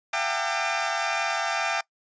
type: tone cluster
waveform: 20% pulse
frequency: 676 / 755 / 800 / 905 / 1199 Hz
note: E5 / F#5 / G5 / A5 / D6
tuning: +43 / +35 / +35 / +48 / +36 cents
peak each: -25 / -28 / -25 / -29 / -27 dBFS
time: 0.13-1.81 s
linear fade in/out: 5 ms
effects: noise-tail reverb RT60 0.1 s tail -22 dB re dry + resampled to 16000 Hz